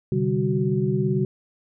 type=tone cluster; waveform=sine; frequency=129.9 / 148 / 196.5 / 371.9 Hz; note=C3 / D3 / G3 / F#4; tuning=-12 / +14 / +4 / +9 cents; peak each=-25 dBFS; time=0.12-1.25 s; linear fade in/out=2 ms; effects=none